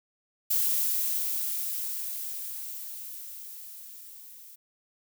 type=noise with level ramp; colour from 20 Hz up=violet; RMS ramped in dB=-25 to -49 dBFS; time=0.5-4.56 s; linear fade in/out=10 ms; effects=none